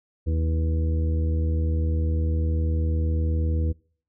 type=harmonic tone with a mistuned harmonic; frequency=79.9 Hz; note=D#2; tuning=47 cents sharp; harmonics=1 / 2 / 3 / 4 / 5 / 6; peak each=-21 / -34 / -37 / -35 / -46 / -37 dBFS; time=0.26-3.73 s; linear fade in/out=20 ms; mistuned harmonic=6; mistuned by=+29 cents; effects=noise-tail reverb RT60 0.5 s tail -24 dB re dry